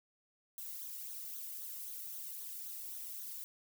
violet noise with flanger, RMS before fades -45 dBFS, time 0.58-3.44 s, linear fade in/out 0 ms, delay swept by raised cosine 0.39 to 1.25 ms, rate 3.8 Hz, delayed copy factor -0.65, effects none

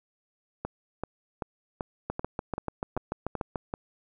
two click trains, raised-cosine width 1 ms, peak -16 / -17 dBFS, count 11 / 9, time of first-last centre 2.1-3.558 / 0.65-3.739 s, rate 6.86 / 2.59 Hz, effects none

